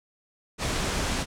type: low-pass noise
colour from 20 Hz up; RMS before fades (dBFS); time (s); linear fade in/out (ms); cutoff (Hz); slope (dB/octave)
pink; -28; 0.58-1.26; 50; 8800; 24
effects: none